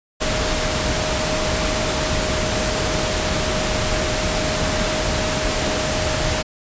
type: tone in noise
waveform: sine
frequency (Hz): 622.3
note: D#5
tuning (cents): 0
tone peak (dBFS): -26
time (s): 0.2-6.43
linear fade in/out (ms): 20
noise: pink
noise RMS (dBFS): -21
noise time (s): 0.2-6.43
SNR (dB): -8
effects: resampled to 16000 Hz